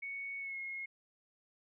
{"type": "tone with pitch glide", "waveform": "sine", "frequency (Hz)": [2222, 2159], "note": ["C#7", "C#7"], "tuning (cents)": [4, -46], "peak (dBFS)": -39, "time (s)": [0.02, 0.86], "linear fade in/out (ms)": 10, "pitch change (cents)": -50, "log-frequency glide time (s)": [0.39, 0.58], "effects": []}